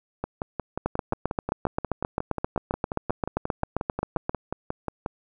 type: two click trains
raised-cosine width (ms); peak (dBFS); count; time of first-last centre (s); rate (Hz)
1; -14 / -10; 28 / 27; 0.24-5.061 / 0.86-4.295; 5.6 / 7.57
effects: none